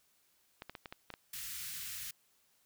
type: clicks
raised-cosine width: 0.3 ms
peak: -28 dBFS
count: 7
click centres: 0.621 / 0.696 / 0.752 / 0.858 / 0.925 / 1.103 / 1.139 s
type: band-stop noise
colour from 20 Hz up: white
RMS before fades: -43 dBFS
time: 1.33-2.11 s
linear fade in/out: 5 ms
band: 160 to 1500 Hz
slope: 24 dB/octave
effects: white hiss -72 dBFS RMS until 2.65 s